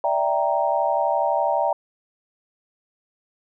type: chord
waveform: sine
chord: E half-diminished seventh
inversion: third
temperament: equal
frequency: 587.3 / 659.3 / 784 / 932.3 Hz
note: D5 / E5 / G5 / Bb5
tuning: 0 / 0 / 0 / 0 cents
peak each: -24 dBFS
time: 0.04-1.73 s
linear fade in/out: 2 ms
effects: none